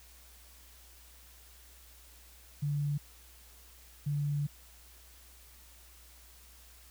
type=tone bursts at uneven times; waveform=sine; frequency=145 Hz; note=D3; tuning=22 cents flat; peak=-29 dBFS; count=2; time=2.62-2.98 / 4.06-4.47 s; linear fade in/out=10 ms; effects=added 60 Hz sine -57 dBFS peak until 6.9 s + white hiss -58 dBFS RMS until 6.9 s